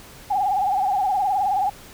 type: tone with vibrato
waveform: sine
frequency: 788 Hz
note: G5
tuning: 9 cents sharp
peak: -18 dBFS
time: 0.3-1.7 s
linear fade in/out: 10 ms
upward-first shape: sine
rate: 19 Hz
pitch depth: 100 cents each way
effects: pink hiss -44 dBFS RMS until 1.93 s